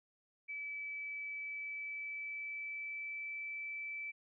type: tone with pitch glide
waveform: sine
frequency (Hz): 2301 to 2317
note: D7 to D7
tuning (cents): -36 to -24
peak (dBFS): -40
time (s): 0.48-4.12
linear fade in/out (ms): 20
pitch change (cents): +12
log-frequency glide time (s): 1.34-3.31
effects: none